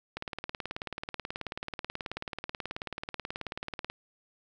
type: click train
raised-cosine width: 0.3 ms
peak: -19 dBFS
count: 70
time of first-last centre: 0.17-3.9 s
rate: 18.5 Hz
effects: none